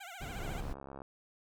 15% pulse tone with vibrato, 740 Hz, F#5, in tune, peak -39 dBFS, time 0-0.61 s, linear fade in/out 10 ms, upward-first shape triangle, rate 14 Hz, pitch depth 180 cents each way
brown noise, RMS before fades -40 dBFS, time 0.2-0.74 s, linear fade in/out 20 ms
click train, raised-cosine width 1 ms, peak -32 dBFS, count 44, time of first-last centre 0.39-1.019 s, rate 68.4 Hz
effects none

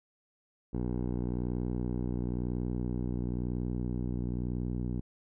10% pulse tone with low-pass filter sweep, 61 Hz, B1, 21 cents flat, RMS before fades -33 dBFS, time 0.73-5.01 s, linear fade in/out 10 ms, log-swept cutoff 470 to 270 Hz, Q 0.77, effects none

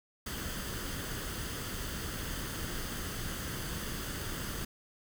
pink noise with comb filter, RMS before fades -38 dBFS, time 0.26-4.65 s, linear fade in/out 5 ms, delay 0.63 ms, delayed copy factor +0.5, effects none

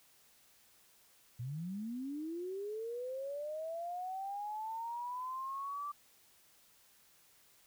sine linear sweep, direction up, 113.8 to 1174.7 Hz, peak -38 dBFS, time 1.39-5.92 s, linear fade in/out 10 ms, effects white hiss -66 dBFS RMS until 7.66 s

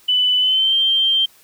sine tone with pitch glide, 2993 to 3153 Hz, F#7 to G7, +19 to +9 cents, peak -13 dBFS, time 0.08-1.26 s, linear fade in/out 10 ms, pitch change +90 cents, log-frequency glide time 0.38-0.76 s, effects white hiss -51 dBFS RMS until 1.43 s

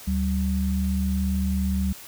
sine tone pair together, 73.42 / 190.98 Hz, D2 / G3, 0 / -45 cents, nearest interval octave + perfect fourth, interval 1655 cents, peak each -24 dBFS, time 0.07-1.93 s, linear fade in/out 10 ms, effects white hiss -43 dBFS RMS until 2.07 s

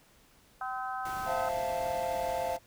harmonic tone, 256.2 Hz, C4, 36 cents flat, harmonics 3 / 4 / 5 / 6, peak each -36 / -42 / -38 / -42 dBFS, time 0.61-1.49 s, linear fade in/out 2 ms
pink noise, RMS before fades -45 dBFS, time 1.05-2.57 s, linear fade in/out 5 ms
triangle chord, F major seventh, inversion second, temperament equal, 523.3 / 659.3 / 698.5 / 880 Hz, C5 / E5 / F5 / A5, 0 / 0 / 0 / 0 cents, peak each -34 / -34 / -32 / -35 dBFS, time 1.25-2.59 s, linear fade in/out 50 ms
effects pink hiss -62 dBFS RMS until 2.66 s

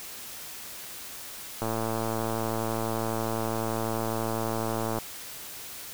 click train, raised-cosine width 1 ms, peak -16 dBFS, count 378, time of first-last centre 1.62-4.986 s, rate 112 Hz, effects white hiss -41 dBFS RMS until 5.93 s

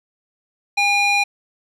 square tone with band-pass filter, 810 Hz, G#5, 43 cents flat, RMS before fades -17 dBFS, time 0.77-1.24 s, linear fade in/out 10 ms, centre 2700 Hz, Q 1.6, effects none

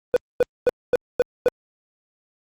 triangle tone bursts, 493.9 Hz, B4, in tune, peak -11 dBFS, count 6, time 0.14-1.484 s, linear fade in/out 0 ms, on 24 ms, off 240 ms, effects Opus 32 kbps

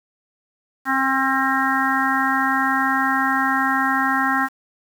harmonic tone with a mistuned harmonic, 266.5 Hz, C4, 32 cents sharp, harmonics 1 / 3 / 4 / 5 / 6 / 7, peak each -24 / -24 / -24 / -24 / -24 / -24 dBFS, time 0.85-4.49 s, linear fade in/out 50 ms, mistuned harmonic 5, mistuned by +16 cents, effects 7-bit

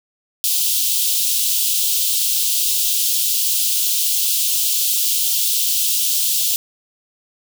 white high-pass noise, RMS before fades -18 dBFS, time 0.44-6.56 s, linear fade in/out 0 ms, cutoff 2900 Hz, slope 48 dB/octave, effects none

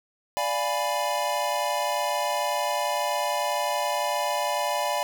square chord, D diminished seventh, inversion none, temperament equal, 587.3 / 698.5 / 830.6 / 987.8 Hz, D5 / F5 / Ab5 / Cb6, 0 / 0 / 0 / 0 cents, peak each -30 / -32 / -31 / -30 dBFS, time 0.37-5.03 s, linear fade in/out 0 ms, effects none

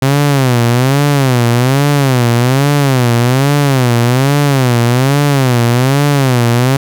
sawtooth tone with vibrato, 130.81 Hz, C3, in tune, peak -4 dBFS, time 0.02-6.77 s, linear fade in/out 5 ms, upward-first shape sine, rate 1.2 Hz, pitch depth 180 cents each way, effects none

